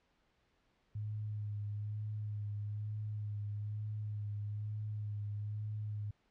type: tone with vibrato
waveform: sine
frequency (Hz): 104.9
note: G#2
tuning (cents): +18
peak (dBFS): -37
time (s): 0.95-6.11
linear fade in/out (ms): 5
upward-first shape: sine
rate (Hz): 1.1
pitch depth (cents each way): 25
effects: pink hiss -75 dBFS RMS until 6.3 s + low-pass 4000 Hz 12 dB/octave